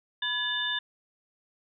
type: tone cluster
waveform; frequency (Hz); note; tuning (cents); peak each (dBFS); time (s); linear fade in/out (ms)
sine; 993 / 1701 / 2947 / 3581; B5 / G#6 / F#7 / A7; +9 / +41 / -8 / +30; -39 / -31 / -37 / -30; 0.22-0.79; 5
effects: none